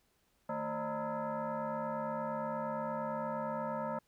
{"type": "tone with frequency modulation", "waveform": "sine", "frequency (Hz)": 155.7, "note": "D#3", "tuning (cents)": 2, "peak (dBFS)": -34, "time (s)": [0.49, 3.99], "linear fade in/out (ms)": 5, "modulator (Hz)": 380, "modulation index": 2.8, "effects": ["pink hiss -74 dBFS RMS until 4.07 s"]}